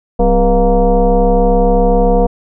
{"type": "tone with frequency modulation", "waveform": "sine", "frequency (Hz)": 257.7, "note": "C4", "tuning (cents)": -26, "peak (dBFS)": -7, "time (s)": [0.19, 2.27], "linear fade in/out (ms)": 10, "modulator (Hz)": 224, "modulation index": 2, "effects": []}